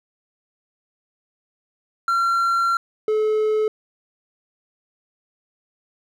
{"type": "tone pair in turn", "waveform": "triangle", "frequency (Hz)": [1368, 430.9], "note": ["F6", "A4"], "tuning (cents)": [-36, -36], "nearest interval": "octave + minor sixth", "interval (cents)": 2000, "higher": "first", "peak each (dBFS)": [-15, -15], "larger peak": "neither", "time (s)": [[2.08, 2.77], [3.08, 3.68]], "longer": "first", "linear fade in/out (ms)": 2, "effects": []}